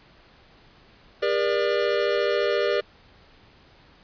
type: tone cluster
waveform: square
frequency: 403.7 / 478 / 592 Hz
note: G#4 / A#4 / D5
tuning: -49 / +43 / +14 cents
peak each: -26 dBFS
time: 1.22-2.81 s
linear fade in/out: 10 ms
effects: pink hiss -54 dBFS RMS until 4.03 s + resampled to 11025 Hz